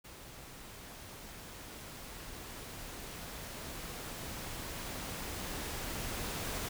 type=noise with level ramp; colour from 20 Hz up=pink; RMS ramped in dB=-51 to -38 dBFS; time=0.04-6.69 s; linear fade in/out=10 ms; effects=none